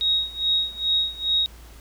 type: tone with tremolo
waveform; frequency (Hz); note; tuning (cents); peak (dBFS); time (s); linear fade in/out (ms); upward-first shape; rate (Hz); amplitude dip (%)
sine; 3773; A#7; +20; -17; 0.01-1.46; 0; sine; 2.4; 90
effects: added 57 Hz sine -43 dBFS peak until 1.8 s + pink hiss -50 dBFS RMS until 1.8 s